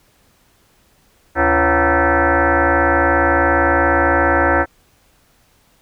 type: tone with frequency modulation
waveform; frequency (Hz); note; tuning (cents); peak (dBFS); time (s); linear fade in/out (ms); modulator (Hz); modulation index
sine; 493.9; B4; 0; -11; 1.35-4.66; 50; 209; 6.2
effects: pink hiss -56 dBFS RMS until 5.81 s